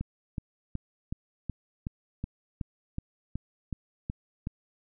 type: click train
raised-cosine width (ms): 5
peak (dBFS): -20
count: 13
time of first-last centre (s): 0.01-4.471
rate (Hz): 2.69
effects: none